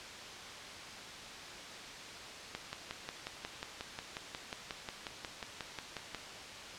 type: click train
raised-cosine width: 0.2 ms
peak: -21 dBFS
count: 21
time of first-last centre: 2.55-6.147 s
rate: 5.56 Hz
effects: white hiss -46 dBFS RMS until 6.78 s + low-pass 5000 Hz 12 dB/octave